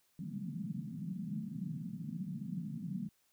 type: band-pass noise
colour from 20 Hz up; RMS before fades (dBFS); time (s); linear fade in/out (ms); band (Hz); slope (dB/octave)
pink; -41; 0.19-3.09; 2; 150 to 220; 48
effects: white hiss -74 dBFS RMS until 3.32 s